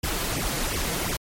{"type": "noise with flanger", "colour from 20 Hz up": "pink", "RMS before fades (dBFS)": -27, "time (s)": [0.03, 1.17], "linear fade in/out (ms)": 10, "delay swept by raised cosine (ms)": [0.34, 6.04], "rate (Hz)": 2.8, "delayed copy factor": 0.9, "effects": ["MP3 64 kbps"]}